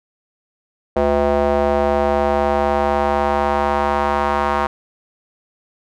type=tone with band-pass filter sweep; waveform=square; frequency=72 Hz; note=D2; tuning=34 cents flat; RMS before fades=-17 dBFS; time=0.96-4.67 s; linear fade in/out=5 ms; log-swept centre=590 to 1000 Hz; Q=2.2; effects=none